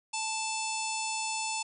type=harmonic tone with a mistuned harmonic; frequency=880 Hz; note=A5; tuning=in tune; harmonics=1 / 3 / 4 / 5 / 6 / 7 / 8 / 9 / 10; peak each=-35 / -37 / -45 / -42 / -42 / -45 / -40 / -42 / -42 dBFS; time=0.13-1.63 s; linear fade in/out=10 ms; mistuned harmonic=10; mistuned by=+50 cents; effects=none